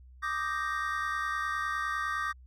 triangle chord, Eb major seventh, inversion third, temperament equal, 1174.7 / 1244.5 / 1568 / 1864.7 Hz, D6 / Eb6 / G6 / Bb6, 0 / 0 / 0 / 0 cents, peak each -32 / -35 / -35 / -34 dBFS, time 0.22-2.33 s, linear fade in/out 20 ms, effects added 63 Hz sine -50 dBFS peak until 2.46 s

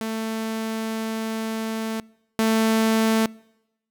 sawtooth tone pair in turn, 222.1 / 222.1 Hz, A3 / A3, +16 / +16 cents, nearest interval unison, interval 0 cents, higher neither, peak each -22 / -14 dBFS, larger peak second, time 0.01-2 / 2.39-3.26 s, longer first, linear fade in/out 0 ms, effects noise-tail reverb RT60 0.9 s tail -25 dB re dry

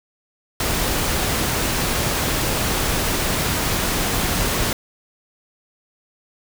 pink noise, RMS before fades -21 dBFS, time 0.6-4.73 s, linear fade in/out 2 ms, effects none

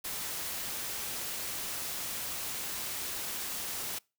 white noise, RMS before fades -37 dBFS, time 0.04-3.99 s, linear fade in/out 10 ms, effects noise-tail reverb RT60 0.3 s tail -26 dB re dry

